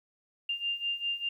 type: beating tone pair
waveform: sine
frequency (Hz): 2794 / 2799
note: F7 / F7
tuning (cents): 0 / +3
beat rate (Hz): 5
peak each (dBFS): -35 / -32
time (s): 0.49-1.29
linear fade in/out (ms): 5
effects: 11-bit